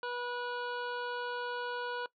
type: harmonic tone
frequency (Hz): 487.6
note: B4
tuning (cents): -22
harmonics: 1 / 2 / 3 / 5 / 6 / 7 / 8 / 9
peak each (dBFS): -39 / -40 / -40 / -54 / -50 / -56 / -56 / -54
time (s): 0.03-2.06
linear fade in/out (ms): 2
effects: noise-tail reverb RT60 0.1 s tail -20 dB re dry